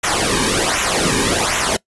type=noise with flanger; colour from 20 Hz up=pink; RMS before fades=-17 dBFS; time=0.03-1.77 s; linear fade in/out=10 ms; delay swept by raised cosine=0.21 to 1.51 ms; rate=1.3 Hz; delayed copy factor=-0.75; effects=noise-tail reverb RT60 0.1 s tail -22 dB re dry + resampled to 24000 Hz